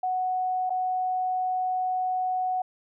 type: tone with dropouts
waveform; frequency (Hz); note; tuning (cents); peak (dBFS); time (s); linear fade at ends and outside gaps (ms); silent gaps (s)
sine; 740; F#5; 0; -24; 0.03-2.62; 5; 0.696-0.703
effects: none